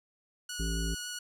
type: tone with vibrato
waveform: 10% pulse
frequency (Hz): 1461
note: F#6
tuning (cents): -22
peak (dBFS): -28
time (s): 0.49-1.19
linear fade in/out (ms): 5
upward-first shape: triangle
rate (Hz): 7.2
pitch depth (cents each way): 10
type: harmonic tone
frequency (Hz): 55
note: A1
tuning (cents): 0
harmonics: 1 / 3 / 5 / 7 / 8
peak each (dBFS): -31 / -37 / -42 / -44 / -51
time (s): 0.59-0.95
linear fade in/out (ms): 10
effects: none